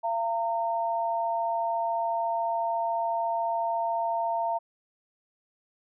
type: tone pair together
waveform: sine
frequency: 682 / 916 Hz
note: F5 / A#5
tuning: -41 / -31 cents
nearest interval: perfect fourth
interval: 510 cents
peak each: -28 / -28 dBFS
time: 0.03-4.59 s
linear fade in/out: 20 ms
effects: none